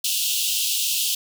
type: high-pass noise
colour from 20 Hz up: pink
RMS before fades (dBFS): -23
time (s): 0.04-1.15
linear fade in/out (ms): 5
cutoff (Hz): 2700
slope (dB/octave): 96
effects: none